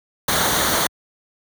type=noise with comb filter; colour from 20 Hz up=pink; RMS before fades=-19 dBFS; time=0.28-0.87 s; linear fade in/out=5 ms; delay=0.39 ms; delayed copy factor=-0.6; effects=high-pass 60 Hz 12 dB/octave